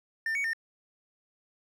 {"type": "tone with pitch steps", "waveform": "triangle", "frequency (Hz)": [1801, 2238, 1817], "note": ["A6", "C#7", "A#6"], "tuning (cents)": [40, 16, -45], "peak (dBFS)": -26, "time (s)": [0.26, 0.533], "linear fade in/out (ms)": 2, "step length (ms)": 91, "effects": []}